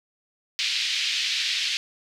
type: band-pass noise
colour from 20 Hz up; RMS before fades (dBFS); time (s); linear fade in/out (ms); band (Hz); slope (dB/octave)
white; -26; 0.59-1.77; 0; 2300 to 4500; 24
effects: none